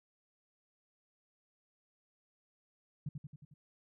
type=tone with echo; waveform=sine; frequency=145.5 Hz; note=D3; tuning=16 cents flat; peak=-35 dBFS; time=3.06-3.09 s; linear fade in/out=5 ms; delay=90 ms; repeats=5; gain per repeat=-4 dB; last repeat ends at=3.54 s; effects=none